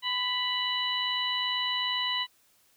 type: harmonic tone with a mistuned harmonic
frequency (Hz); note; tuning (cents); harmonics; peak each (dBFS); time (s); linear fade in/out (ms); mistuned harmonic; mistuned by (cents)
987.8; B5; 0; 1 / 2 / 3 / 4; -34 / -34 / -30 / -33; 0.02-2.27; 50; 1; +29
effects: white hiss -65 dBFS RMS until 2.76 s